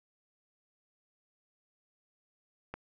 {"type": "click", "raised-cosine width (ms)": 0.5, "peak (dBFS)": -24, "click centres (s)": 2.74, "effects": []}